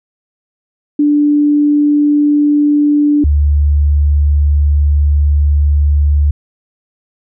sine tone pair in turn, 293.7 / 72.96 Hz, D4 / D2, 0 / -11 cents, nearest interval 2 octaves, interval 2411 cents, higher first, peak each -7 dBFS, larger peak neither, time 0.99-3.24 / 3.24-6.31 s, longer second, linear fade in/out 5 ms, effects none

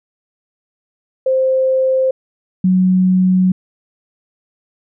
sine tone pair in turn, 523.3 / 185.01 Hz, C5 / F#3, 0 / 0 cents, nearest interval octave + tritone, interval 1800 cents, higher first, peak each -11 / -9 dBFS, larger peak second, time 1.26-2.11 / 2.64-3.52 s, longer second, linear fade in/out 5 ms, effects none

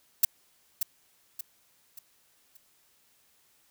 violet noise with echo, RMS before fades -19 dBFS, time 0.23-0.25 s, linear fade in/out 5 ms, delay 580 ms, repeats 4, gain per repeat -8 dB, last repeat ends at 2.57 s, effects white hiss -66 dBFS RMS until 3.7 s

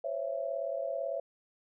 sine tone cluster, 518 / 556 / 666 Hz, C5 / C#5 / E5, -17 / +5 / +18 cents, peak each -39 / -35 / -36 dBFS, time 0.04-1.2 s, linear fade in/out 5 ms, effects none

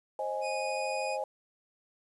sine chord, Ab major, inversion first, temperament equal with one note detuned, 529.3 / 622.3 / 830.6 Hz, C5 / Eb5 / Ab5, +20 / 0 / 0 cents, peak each -35 / -36 / -35 dBFS, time 0.19-1.24 s, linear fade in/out 2 ms
sawtooth tone, 2478 Hz, D#7, 8 cents flat, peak -34 dBFS, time 0.41-1.18 s, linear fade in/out 50 ms
effects resampled to 24000 Hz + 10-bit

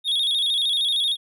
triangle tone with vibrato, 3520 Hz, A7, in tune, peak -18 dBFS, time 0.04-1.17 s, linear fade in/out 50 ms, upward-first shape square, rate 13 Hz, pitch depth 80 cents each way, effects none

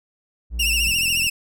triangle tone, 58.27 Hz, A#1, in tune, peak -22 dBFS, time 0.5-0.93 s, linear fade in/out 50 ms
sawtooth tone with vibrato, 2729 Hz, F7, 41 cents flat, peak -15 dBFS, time 0.59-1.3 s, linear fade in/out 10 ms, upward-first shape triangle, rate 14 Hz, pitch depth 95 cents each way
click train, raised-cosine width 5 ms, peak -25 dBFS, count 18, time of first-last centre 0.87-1.267 s, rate 42.8 Hz
effects none

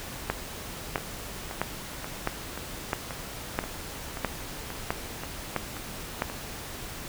two click trains, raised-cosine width 0.5 ms, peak -10 / -20 dBFS, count 10 / 11, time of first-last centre 0.3-6.221 / 0.98-6.299 s, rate 1.52 / 1.88 Hz, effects pink hiss -39 dBFS RMS until 7.08 s

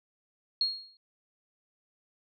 sine tone with exponential decay, 4280 Hz, C8, 38 cents sharp, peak -22 dBFS, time 0.61-0.97 s, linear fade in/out 2 ms, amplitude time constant 78 ms, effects none

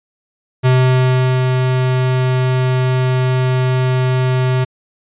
square tone with ADSR envelope, 128.4 Hz, C3, 32 cents flat, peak -9 dBFS, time 0.63-4.65 s, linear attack 29 ms, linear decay 750 ms, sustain -4 dB, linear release 16 ms, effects resampled to 8000 Hz

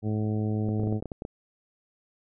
harmonic tone, 107.1 Hz, A2, 46 cents flat, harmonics 1 / 2 / 3 / 4 / 5 / 6 / 7, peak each -27 / -30 / -35 / -37 / -44 / -46 / -45 dBFS, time 0.02-1.01 s, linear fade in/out 50 ms
clicks, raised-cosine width 2 ms, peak -21 dBFS, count 10, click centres 0.689 / 0.798 / 0.835 / 0.873 / 0.926 / 1.025 / 1.057 / 1.118 / 1.221 / 1.251 s
effects none

